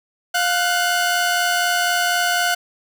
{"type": "tone pair together", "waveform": "sawtooth", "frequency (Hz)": [705.5, 1495], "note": ["F5", "F#6"], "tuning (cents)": [17, 17], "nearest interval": "octave + minor second", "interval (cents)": 1300, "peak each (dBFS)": -16, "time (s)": [0.34, 2.55], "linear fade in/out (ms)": 10, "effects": []}